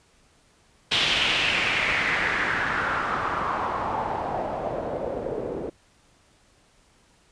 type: noise with low-pass filter sweep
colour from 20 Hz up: white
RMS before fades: -26 dBFS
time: 0.91-5.7 s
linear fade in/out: 10 ms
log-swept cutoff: 3400 to 430 Hz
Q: 3.2
effects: pink hiss -60 dBFS RMS until 7.31 s + resampled to 22050 Hz